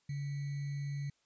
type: tone with sample-and-hold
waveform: sine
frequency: 141.8 Hz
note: C#3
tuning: 40 cents sharp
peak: -35 dBFS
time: 0.09-1.1 s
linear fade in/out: 5 ms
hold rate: 2100 Hz
effects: white hiss -75 dBFS RMS until 1.25 s + resampled to 16000 Hz